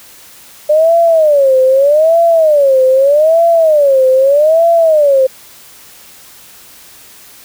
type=tone with vibrato; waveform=sine; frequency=592 Hz; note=D5; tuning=14 cents sharp; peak=-5 dBFS; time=0.69-5.27 s; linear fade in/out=10 ms; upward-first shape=sine; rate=0.81 Hz; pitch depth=230 cents each way; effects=white hiss -38 dBFS RMS until 7.44 s